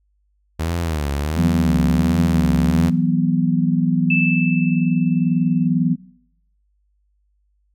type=tone with vibrato; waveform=sawtooth; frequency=77.78 Hz; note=D#2; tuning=in tune; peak=-16 dBFS; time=0.59-2.9 s; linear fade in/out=10 ms; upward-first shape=sine; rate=1.4 Hz; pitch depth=170 cents each way
type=chord; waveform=sine; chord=E suspended second; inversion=none; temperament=equal; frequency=164.81 / 185 / 246.9 Hz; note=E3 / F#3 / B3; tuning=0 / 0 / 0 cents; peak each=-19 dBFS; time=1.36-5.96 s; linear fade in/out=20 ms
type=tone with exponential decay; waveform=sine; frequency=2637 Hz; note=E7; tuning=in tune; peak=-16 dBFS; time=4.1-5.67 s; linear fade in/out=5 ms; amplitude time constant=340 ms
effects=noise-tail reverb RT60 0.7 s tail -20 dB re dry + added 50 Hz sine -61 dBFS peak until 7.74 s